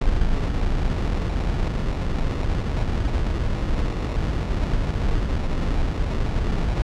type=noise with sample-and-hold; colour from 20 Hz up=brown; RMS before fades=-22 dBFS; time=0.01-6.82 s; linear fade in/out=5 ms; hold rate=1575 Hz; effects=low-pass 5000 Hz 12 dB/octave